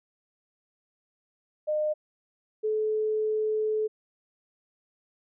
sine tone pair in turn, 609 / 431.6 Hz, D#5 / A4, -37 / -33 cents, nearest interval tritone, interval 596 cents, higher first, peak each -24 dBFS, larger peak neither, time 1.67-1.94 / 2.63-3.88 s, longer second, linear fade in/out 20 ms, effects none

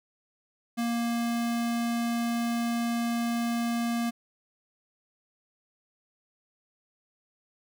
square tone, 234.5 Hz, A#3, 11 cents sharp, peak -27 dBFS, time 0.77-4.11 s, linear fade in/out 20 ms, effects none

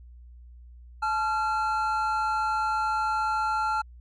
triangle tone pair together, 866 / 1374.7 Hz, A5 / F6, -28 / -28 cents, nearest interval minor sixth, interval 800 cents, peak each -25 dBFS, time 1.02-3.82 s, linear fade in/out 10 ms, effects added 60 Hz sine -45 dBFS peak until 4 s + resampled to 24000 Hz

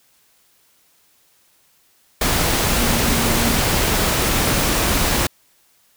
sine tone in noise, 233.1 Hz, A#3, in tune, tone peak -24 dBFS, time 2.77-3.6 s, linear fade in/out 5 ms, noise pink, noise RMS -18 dBFS, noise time 2.21-5.27 s, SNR -9 dB, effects white hiss -58 dBFS RMS until 5.96 s

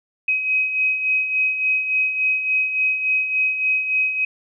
sine beating tone pair, 2529 / 2532.5 Hz, D#7 / D#7, +28 / +30 cents, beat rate 3.5 Hz, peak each -26 / -18 dBFS, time 0.28-4.25 s, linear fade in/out 5 ms, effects none

